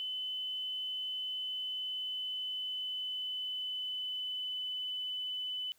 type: tone with pitch glide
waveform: sine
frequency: 3024 to 3005 Hz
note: F#7 to F#7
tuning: +37 to +26 cents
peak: -35 dBFS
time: 0-5.72 s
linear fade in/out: 0 ms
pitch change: -11 cents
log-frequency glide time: 1.08-5 s
effects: white hiss -69 dBFS RMS until 5.78 s